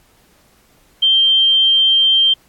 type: tone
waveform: sine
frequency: 3152 Hz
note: G7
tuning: 9 cents sharp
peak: -9 dBFS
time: 1.02-2.34 s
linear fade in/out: 10 ms
effects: pink hiss -54 dBFS RMS until 2.48 s + AAC 64 kbps